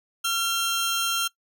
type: tone pair together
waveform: sawtooth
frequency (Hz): 1367 / 3188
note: F6 / G7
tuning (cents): -37 / +28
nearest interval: octave + minor third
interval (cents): 1465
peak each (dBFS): -22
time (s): 0.24-1.28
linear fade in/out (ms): 10
effects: noise-tail reverb RT60 0.1 s tail -21 dB re dry